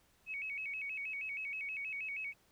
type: tone with vibrato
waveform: sine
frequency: 2400 Hz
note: D7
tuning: 37 cents sharp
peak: -38 dBFS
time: 0.26-2.34 s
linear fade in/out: 50 ms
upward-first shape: square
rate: 6.3 Hz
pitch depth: 120 cents each way
effects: pink hiss -70 dBFS RMS until 2.51 s